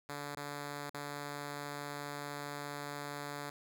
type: tone with dropouts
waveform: 5% pulse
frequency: 144.6 Hz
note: D3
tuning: 27 cents flat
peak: -29 dBFS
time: 0.09-3.5 s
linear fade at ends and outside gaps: 2 ms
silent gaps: 0.351-0.371 / 0.896-0.944 s
effects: none